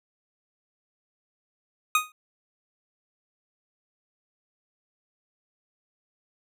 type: tone with exponential decay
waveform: 25% pulse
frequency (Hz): 1244.5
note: D#6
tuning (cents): 0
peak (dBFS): -12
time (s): 1.95-2.12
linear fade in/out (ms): 2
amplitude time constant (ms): 35
effects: none